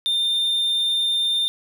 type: tone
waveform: triangle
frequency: 3609 Hz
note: A7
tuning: 43 cents sharp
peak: -17 dBFS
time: 0.06-1.48 s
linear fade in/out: 0 ms
effects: none